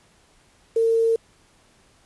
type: tone with quantisation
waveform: sine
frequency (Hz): 454.7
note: A#4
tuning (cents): -43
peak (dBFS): -16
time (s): 0.76-1.16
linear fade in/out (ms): 5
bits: 7
effects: pink hiss -58 dBFS RMS until 2.05 s + resampled to 24000 Hz